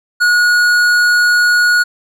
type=tone with tanh clipping; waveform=sine; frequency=1450 Hz; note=F#6; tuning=35 cents flat; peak=-10 dBFS; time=0.2-1.84 s; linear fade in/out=20 ms; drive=13 dB; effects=none